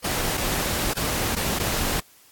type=noise with dropouts; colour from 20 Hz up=pink; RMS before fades=-25 dBFS; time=0.04-2 s; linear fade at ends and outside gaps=5 ms; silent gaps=0.373-0.377 / 0.936-0.966 / 1.353-1.364 / 1.589-1.597 s; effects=white hiss -54 dBFS RMS until 2.31 s + AAC 64 kbps